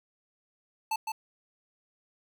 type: tone with echo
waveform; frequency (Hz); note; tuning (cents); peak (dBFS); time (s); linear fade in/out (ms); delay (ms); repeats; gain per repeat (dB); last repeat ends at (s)
square; 880; A5; 0; -28; 0.91-0.96; 5; 160; 1; -4; 1.12
effects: none